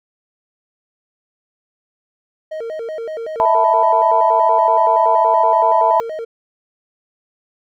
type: tone with vibrato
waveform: triangle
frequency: 536 Hz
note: C5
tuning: 42 cents sharp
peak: -21 dBFS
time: 2.51-6.25 s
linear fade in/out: 10 ms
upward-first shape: square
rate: 5.3 Hz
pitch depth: 270 cents each way
type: chord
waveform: sine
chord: E suspended fourth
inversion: none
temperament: equal with one note detuned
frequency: 659.3 / 884.6 / 987.8 Hz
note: E5 / A5 / B5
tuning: 0 / +9 / 0 cents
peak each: -15 dBFS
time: 3.4-6 s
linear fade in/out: 0 ms
effects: none